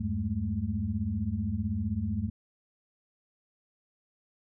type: tone cluster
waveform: sine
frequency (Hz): 80 / 98.7 / 202.3 / 217.9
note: D#2 / G2 / G#3 / A3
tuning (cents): +49 / +12 / -45 / -17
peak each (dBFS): -35 / -32 / -36 / -33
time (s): 0-2.3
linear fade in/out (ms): 10
effects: none